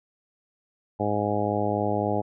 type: harmonic tone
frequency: 103.83 Hz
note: G#2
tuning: in tune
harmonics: 1 / 2 / 3 / 4 / 5 / 6 / 7 / 8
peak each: -31 / -31 / -31 / -31 / -31 / -31 / -31 / -31 dBFS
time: 0.99-2.22 s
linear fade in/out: 20 ms
effects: none